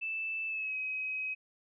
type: tone with pitch glide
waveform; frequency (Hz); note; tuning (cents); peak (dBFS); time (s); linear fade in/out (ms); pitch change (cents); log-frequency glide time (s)
sine; 2639 to 2536; E7 to D#7; +1 to +32; -33; 0.01-1.35; 20; -69; 0.47-0.76
effects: none